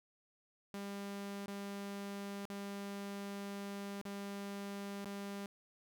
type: tone with dropouts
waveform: sawtooth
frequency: 200 Hz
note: G3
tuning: 35 cents sharp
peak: -38 dBFS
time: 0.74-5.46 s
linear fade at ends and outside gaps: 0 ms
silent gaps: 1.459-1.48 / 2.453-2.5 / 4.014-4.053 / 5.046-5.057 s
effects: none